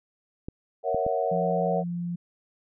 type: clicks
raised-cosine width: 3 ms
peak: -21 dBFS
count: 3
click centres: 0.485 / 0.946 / 1.065 s
type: chord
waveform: sine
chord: F# dominant seventh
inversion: first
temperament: equal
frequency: 466.2 / 554.4 / 659.3 / 740 Hz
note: A#4 / C#5 / E5 / F#5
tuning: 0 / 0 / 0 / 0 cents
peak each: -29 dBFS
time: 0.83-1.84 s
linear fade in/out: 50 ms
type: tone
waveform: sine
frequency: 173.6 Hz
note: F3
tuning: 10 cents flat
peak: -28 dBFS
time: 1.31-2.16 s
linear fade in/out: 10 ms
effects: none